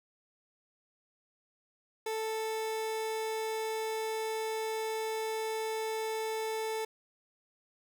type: tone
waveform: 30% pulse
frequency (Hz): 440.8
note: A4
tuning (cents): +3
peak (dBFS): -30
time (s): 2.06-6.85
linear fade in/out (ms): 5
effects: none